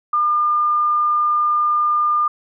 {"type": "tone", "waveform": "sine", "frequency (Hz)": 1205, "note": "D6", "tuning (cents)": 44, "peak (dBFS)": -14, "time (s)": [0.13, 2.28], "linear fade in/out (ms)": 5, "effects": []}